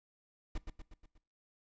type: noise with echo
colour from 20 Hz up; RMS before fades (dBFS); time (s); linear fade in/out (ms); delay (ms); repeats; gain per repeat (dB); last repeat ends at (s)
brown; -36; 0.55-0.58; 5; 120; 5; -5; 1.18
effects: noise-tail reverb RT60 0.4 s tail -21 dB re dry + resampled to 16000 Hz